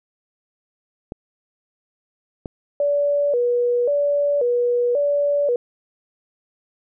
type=clicks; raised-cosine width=2 ms; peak=-16 dBFS; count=2; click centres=1.121 / 2.458 s
type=tone with vibrato; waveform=sine; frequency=528 Hz; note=C5; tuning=16 cents sharp; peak=-16 dBFS; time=2.8-5.56 s; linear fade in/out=2 ms; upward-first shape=square; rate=0.93 Hz; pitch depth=150 cents each way
effects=none